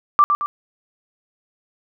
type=tone with echo; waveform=sine; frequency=1174.7 Hz; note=D6; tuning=in tune; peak=-8 dBFS; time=0.19-0.24 s; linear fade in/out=0 ms; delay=110 ms; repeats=2; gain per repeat=-6 dB; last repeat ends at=0.46 s; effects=none